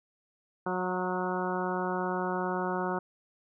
harmonic tone with a mistuned harmonic, 182.5 Hz, F#3, 24 cents flat, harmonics 1 / 2 / 3 / 4 / 5 / 6 / 7 / 8, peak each -35 / -34 / -38 / -37 / -36 / -40 / -39 / -40 dBFS, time 0.66-2.99 s, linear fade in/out 5 ms, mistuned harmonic 5, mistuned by +17 cents, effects none

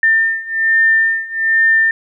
sine beating tone pair, 1800 / 1801.2 Hz, A6 / A6, +39 / +40 cents, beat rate 1.2 Hz, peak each -15 / -13 dBFS, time 0.03-1.91 s, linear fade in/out 2 ms, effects none

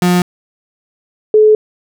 35% pulse / sine tone pair in turn, 178.3 / 429.2 Hz, F3 / A4, +36 / -43 cents, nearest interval octave + minor third, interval 1521 cents, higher second, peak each -7 / -4 dBFS, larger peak second, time 0.02-0.22 / 1.34-1.55 s, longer second, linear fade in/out 2 ms, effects none

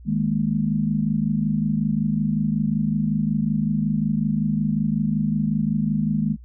sine chord, D# suspended fourth, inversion none, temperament equal, 155.56 / 207.7 / 233.1 Hz, D#3 / G#3 / A#3, 0 / 0 / 0 cents, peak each -24 / -22 / -25 dBFS, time 0.05-6.37 s, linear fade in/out 50 ms, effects noise-tail reverb RT60 0.1 s tail -25 dB re dry + added 60 Hz sine -40 dBFS peak until 6.44 s

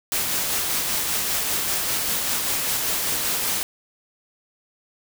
white noise with tremolo, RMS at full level -23 dBFS, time 0.12-3.63 s, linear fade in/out 0 ms, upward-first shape sine, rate 5.1 Hz, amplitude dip 25%, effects none

